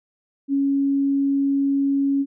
sine tone, 277.2 Hz, C#4, in tune, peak -17 dBFS, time 0.48-2.26 s, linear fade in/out 50 ms, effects none

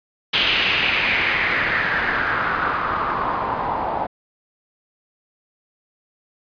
white noise with low-pass filter sweep, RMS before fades -21 dBFS, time 0.33-4.07 s, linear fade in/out 10 ms, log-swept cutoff 3100 to 800 Hz, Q 3.8, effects resampled to 11025 Hz

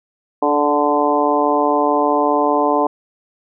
harmonic tone with a mistuned harmonic, 146.83 Hz, D3, in tune, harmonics 2 / 3 / 4 / 5 / 6 / 7, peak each -20 / -20 / -20 / -20 / -20 / -20 dBFS, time 0.42-2.87 s, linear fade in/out 5 ms, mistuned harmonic 3, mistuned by -19 cents, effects none

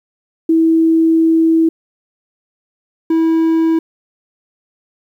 sine / triangle tone pair in turn, 325.3 / 325.3 Hz, E4 / E4, -23 / -23 cents, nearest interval unison, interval 0 cents, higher neither, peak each -8 dBFS, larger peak neither, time 0.49-1.69 / 3.1-3.79 s, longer first, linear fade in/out 5 ms, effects 8-bit

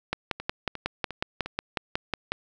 two click trains, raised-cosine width 0.3 ms, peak -10 / -19 dBFS, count 13 / 4, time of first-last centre 0.13-2.32 / 0.4-1.46 s, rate 5.48 / 2.83 Hz, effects none

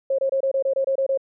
sine tone bursts, 540 Hz, C#5, 45 cents flat, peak -18 dBFS, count 10, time 0.1-1.175 s, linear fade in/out 5 ms, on 85 ms, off 25 ms, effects none

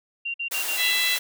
sine tone bursts, 2768 Hz, F7, 16 cents flat, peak -26 dBFS, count 5, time 0.25-0.914 s, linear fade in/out 10 ms, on 92 ms, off 51 ms
white high-pass noise, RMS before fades -29 dBFS, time 0.51-1.19 s, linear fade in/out 10 ms, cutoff 480 Hz, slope 12 dB/octave
harmonic tone, 666 Hz, E5, 18 cents sharp, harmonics 3 / 4 / 5 / 6, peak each -26 / -27 / -28 / -26 dBFS, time 0.76-1.19 s, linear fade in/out 50 ms
effects none

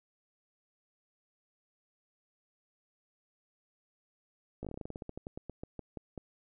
slowing click train, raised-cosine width 2 ms, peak -27 dBFS, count 21, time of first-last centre 4.63-6.177 s, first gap 17 ms, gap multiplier 1.14, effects none

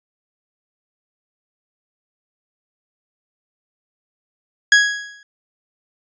40% pulse tone with exponential decay, 1661.2 Hz, G#6, in tune, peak -5 dBFS, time 4.72-5.23 s, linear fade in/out 2 ms, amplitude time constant 110 ms, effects resampled to 16000 Hz

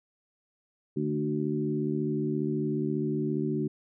harmonic tone with a mistuned harmonic, 74.7 Hz, D2, 30 cents sharp, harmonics 2 / 3 / 4 / 5, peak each -32 / -32 / -32 / -32 dBFS, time 0.96-3.68 s, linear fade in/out 10 ms, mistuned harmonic 3, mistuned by -16 cents, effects none

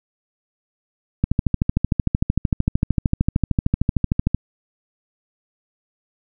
click train, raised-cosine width 5 ms, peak -4 dBFS, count 42, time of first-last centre 1.24-4.346 s, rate 13.2 Hz, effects none

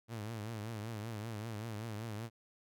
sawtooth tone with vibrato, 110 Hz, A2, in tune, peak -36 dBFS, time 0.08-2.3 s, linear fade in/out 50 ms, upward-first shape triangle, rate 5.2 Hz, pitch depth 130 cents each way, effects none

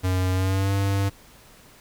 square tone with pitch glide, 92.5 to 98.57 Hz, F#2 to G2, 0 to +10 cents, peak -21 dBFS, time 0.03-1.1 s, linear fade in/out 20 ms, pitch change +110 cents, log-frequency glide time 0.32-0.72 s, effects pink hiss -51 dBFS RMS until 1.8 s

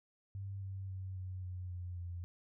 sine tone with pitch steps, 98.1 / 96.25 / 94.43 / 92.65 / 90.9 / 89.18 / 87.5 Hz, G2 / G2 / F#2 / F#2 / F#2 / F2 / F2, +2 / -31 / +36 / +3 / -30 / +37 / +4 cents, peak -40 dBFS, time 0.35-2.24 s, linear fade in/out 0 ms, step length 270 ms, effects none

